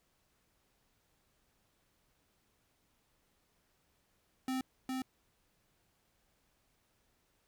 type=tone with echo; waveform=square; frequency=260 Hz; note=C4; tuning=11 cents flat; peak=-34 dBFS; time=4.48-4.61 s; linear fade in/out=2 ms; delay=410 ms; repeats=1; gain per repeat=-2 dB; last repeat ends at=5.02 s; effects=pink hiss -75 dBFS RMS until 7.47 s